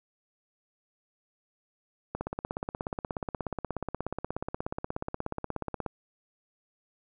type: click train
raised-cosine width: 1 ms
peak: -18 dBFS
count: 63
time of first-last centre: 2.15-5.863 s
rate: 16.7 Hz
effects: none